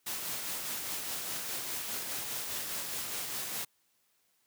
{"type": "noise with tremolo", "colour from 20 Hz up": "white", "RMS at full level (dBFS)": -36, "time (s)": [0.06, 3.65], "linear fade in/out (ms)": 10, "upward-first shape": "sine", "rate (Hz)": 4.9, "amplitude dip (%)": 30, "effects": ["white hiss -73 dBFS RMS until 4.46 s", "high-pass 80 Hz 12 dB/octave"]}